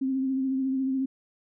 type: tone with vibrato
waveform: sine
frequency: 265 Hz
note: C4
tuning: 22 cents sharp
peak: -24 dBFS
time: 0.01-1.06 s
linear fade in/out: 10 ms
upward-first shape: triangle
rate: 14 Hz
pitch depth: 35 cents each way
effects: none